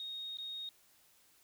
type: tone with dropouts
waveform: sine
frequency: 3729 Hz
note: A#7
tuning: in tune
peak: -40 dBFS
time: 0-0.69 s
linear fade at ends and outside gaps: 1 ms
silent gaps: 0.371-0.385 s
effects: white hiss -67 dBFS RMS until 1.43 s